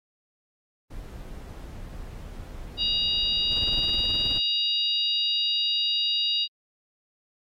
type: noise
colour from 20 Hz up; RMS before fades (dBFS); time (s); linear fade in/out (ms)
brown; -39; 0.9-4.36; 10
type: harmonic tone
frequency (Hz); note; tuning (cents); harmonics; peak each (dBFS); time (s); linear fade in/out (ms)
950; A#5; +33; 3 / 4 / 5; -27 / -25 / -30; 2.77-6.48; 50
type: noise with tremolo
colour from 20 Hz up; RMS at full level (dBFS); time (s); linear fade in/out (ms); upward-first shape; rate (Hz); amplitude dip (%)
brown; -32; 3.51-4.4; 10; sine; 19; 80
effects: AAC 48 kbps